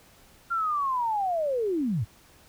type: linear sweep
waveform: sine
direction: down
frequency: 1396.9 to 87.31 Hz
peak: -24 dBFS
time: 0.5-2.05 s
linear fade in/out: 20 ms
effects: pink hiss -56 dBFS RMS until 2.48 s